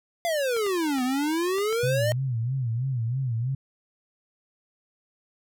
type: exponential two-way sweep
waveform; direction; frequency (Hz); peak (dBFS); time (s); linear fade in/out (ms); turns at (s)
square; down then up; 698.5 to 246.9 to 623; -24; 0.25-2.12; 0; 1.03
type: clicks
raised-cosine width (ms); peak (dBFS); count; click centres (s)
0.3; -23; 5; 0.566 / 0.665 / 0.984 / 1.584 / 1.727
type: tone with vibrato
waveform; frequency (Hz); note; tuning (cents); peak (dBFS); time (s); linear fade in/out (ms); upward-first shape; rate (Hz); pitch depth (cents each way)
sine; 123.47; B2; 0; -24; 1.83-3.55; 5; sine; 3.1; 160
effects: none

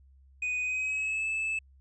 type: tone with pitch glide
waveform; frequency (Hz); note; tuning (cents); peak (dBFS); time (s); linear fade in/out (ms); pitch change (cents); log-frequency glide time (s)
triangle; 2489 to 2617; D#7 to E7; 0 to -13; -27; 0.42-1.59; 5; +87; 0.61-1.27
effects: added 67 Hz sine -55 dBFS peak until 1.8 s + resampled to 24000 Hz

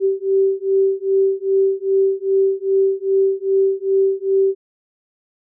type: beating tone pair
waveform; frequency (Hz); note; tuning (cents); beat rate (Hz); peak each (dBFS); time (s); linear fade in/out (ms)
sine; 386.5 / 389; G4 / G4; -24 / -13; 2.5; -17; 0-4.55; 50
effects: none

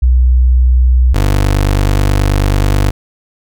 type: tone pair in turn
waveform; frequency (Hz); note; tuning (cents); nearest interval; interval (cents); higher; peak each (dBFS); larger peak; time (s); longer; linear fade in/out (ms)
sine / 25% pulse; 62.3 / 49.31; B1 / G1; +16 / +11; major third; 405; first; -5; neither; 0.02-1.14 / 1.14-2.91; second; 10
effects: none

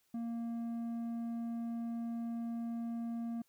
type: tone with low-pass filter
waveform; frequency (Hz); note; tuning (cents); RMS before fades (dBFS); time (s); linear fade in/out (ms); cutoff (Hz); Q
square; 232.3; A#3; -6; -39; 0.14-3.42; 5; 550; 0.52
effects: white hiss -75 dBFS RMS until 3.48 s

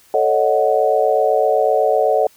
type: chord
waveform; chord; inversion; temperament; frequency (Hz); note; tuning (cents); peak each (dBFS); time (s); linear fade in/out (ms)
sine; D# half-diminished seventh; second; equal; 440 / 554.4 / 622.3 / 740; A4 / C#5 / D#5 / F#5; 0 / 0 / 0 / 0; -18; 0.14-2.27; 2
effects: white hiss -51 dBFS RMS until 2.36 s

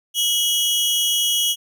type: tone pair together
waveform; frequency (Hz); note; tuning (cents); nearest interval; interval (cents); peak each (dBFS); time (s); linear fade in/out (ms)
sawtooth; 2934 / 3283; F#7 / G#7; -15 / -21; major second; 194; -17; 0.14-1.56; 50
effects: none

